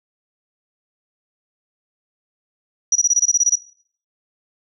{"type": "tone bursts", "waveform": "sine", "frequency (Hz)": 5820, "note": "F#8", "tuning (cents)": -29, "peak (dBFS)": -10, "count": 11, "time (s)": [2.92, 3.556], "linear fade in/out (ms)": 5, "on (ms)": 36, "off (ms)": 24, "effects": ["noise-tail reverb RT60 0.5 s tail -18 dB re dry", "tanh soft clip ceiling -6 dBFS"]}